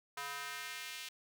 square tone with high-pass filter sweep, 141.3 Hz, C#3, 34 cents sharp, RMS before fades -44 dBFS, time 0.17-1.09 s, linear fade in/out 5 ms, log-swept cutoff 1100 to 2800 Hz, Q 1.4, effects none

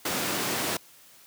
pink high-pass noise, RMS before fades -29 dBFS, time 0.05-0.77 s, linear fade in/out 5 ms, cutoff 190 Hz, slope 12 dB/octave, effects white hiss -54 dBFS RMS until 1.26 s + high-pass 80 Hz 12 dB/octave

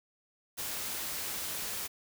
white noise, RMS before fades -37 dBFS, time 0.57-1.88 s, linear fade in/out 20 ms, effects none

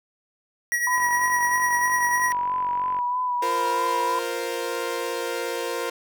square tone with tremolo, 1913 Hz, A#6, 44 cents sharp, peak -20 dBFS, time 0.72-2.32 s, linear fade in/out 0 ms, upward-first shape triangle, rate 10 Hz, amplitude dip 60%
sine tone with vibrato, 990 Hz, B5, 4 cents sharp, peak -22 dBFS, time 0.87-4.19 s, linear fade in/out 2 ms, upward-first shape sine, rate 3.1 Hz, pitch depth 28 cents each way
click train, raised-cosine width 0.5 ms, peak -24 dBFS, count 95, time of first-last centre 0.98-2.989 s, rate 46.8 Hz
sawtooth chord, F suspended fourth, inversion none, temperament equal, 349.2 / 466.2 / 523.3 Hz, F4 / Bb4 / C5, 0 / 0 / 0 cents, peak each -29 / -25 / -27 dBFS, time 3.42-5.9 s, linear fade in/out 5 ms
effects none

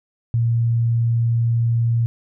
sine tone, 116.54 Hz, A#2, in tune, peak -15 dBFS, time 0.34-2.06 s, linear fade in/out 0 ms, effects none

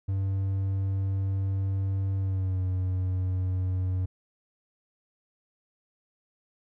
triangle tone with pitch glide, 96.8 to 92.54 Hz, G2 to F#2, -21 to +1 cents, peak -23 dBFS, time 0.08-4.06 s, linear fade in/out 10 ms, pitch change -78 cents, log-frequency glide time 2.18-2.62 s, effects none

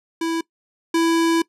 square tone pair in turn, 329.6 / 331.2 Hz, E4 / E4, 0 / +8 cents, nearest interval unison, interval 8 cents, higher second, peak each -21 / -16 dBFS, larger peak second, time 0.21-0.41 / 0.94-1.42 s, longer second, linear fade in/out 5 ms, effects noise-tail reverb RT60 0.1 s tail -21 dB re dry + low-pass 10000 Hz 12 dB/octave

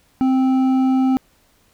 sine tone with hard clipping, 261.6 Hz, C4, in tune, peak -15 dBFS, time 0.21-1.17 s, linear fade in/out 0 ms, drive 7 dB, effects pink hiss -58 dBFS RMS until 1.73 s

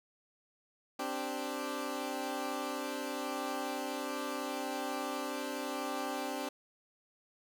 15% pulse chord, C suspended second, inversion none, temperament equal, 261.6 / 293.7 / 392 Hz, C4 / D4 / G4, 0 / 0 / 0 cents, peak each -33 / -33 / -36 dBFS, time 0.99-6.49 s, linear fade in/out 5 ms, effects none

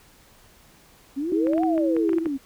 sine exponential two-way sweep, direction up then down, 261.6 to 764 to 261.6 Hz, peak -24 dBFS, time 1.16-2.38 s, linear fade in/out 20 ms, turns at 1.64 s
sine tone with pitch glide, 323.5 to 328.8 Hz, E4 to E4, -32 to -4 cents, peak -20 dBFS, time 1.32-2.27 s, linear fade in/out 2 ms, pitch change +28 cents, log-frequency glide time 1.64-2.04 s
clicks, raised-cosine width 0.5 ms, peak -21 dBFS, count 10, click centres 1.47 / 1.534 / 1.58 / 1.634 / 1.779 / 1.966 / 2.093 / 2.132 / 2.184 / 2.258 s
effects pink hiss -54 dBFS RMS until 2.45 s

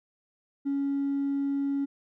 sine tone with hard clipping, 278.9 Hz, C#4, 11 cents sharp, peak -26 dBFS, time 0.65-1.86 s, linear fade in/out 20 ms, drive 1 dB, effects none

